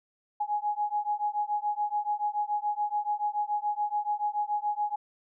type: beating tone pair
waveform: sine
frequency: 830.6 / 837.6 Hz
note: G#5 / G#5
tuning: 0 / +15 cents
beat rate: 7 Hz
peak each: -30 dBFS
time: 0.4-4.96 s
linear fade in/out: 10 ms
effects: none